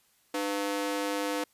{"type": "ring-modulated tone", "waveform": "sawtooth", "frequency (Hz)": 401.8, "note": "G4", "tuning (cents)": 43, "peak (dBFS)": -22, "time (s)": [0.34, 1.44], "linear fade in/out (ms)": 5, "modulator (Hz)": 100, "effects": ["white hiss -67 dBFS RMS until 1.53 s", "resampled to 32000 Hz"]}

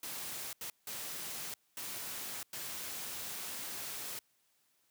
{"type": "noise bursts at uneven times", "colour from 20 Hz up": "white", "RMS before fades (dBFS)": -42, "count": 5, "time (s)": [[0.03, 0.53], [0.61, 0.7], [0.87, 1.54], [1.77, 2.43], [2.53, 4.19]], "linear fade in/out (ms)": 2, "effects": ["white hiss -74 dBFS RMS until 4.9 s", "high-pass 80 Hz 12 dB/octave"]}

